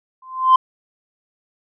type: tone with exponential growth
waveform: sine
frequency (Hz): 1038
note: C6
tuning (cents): -14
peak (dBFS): -3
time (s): 0.22-0.56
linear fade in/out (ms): 5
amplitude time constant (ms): 73
effects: tanh soft clip ceiling -5 dBFS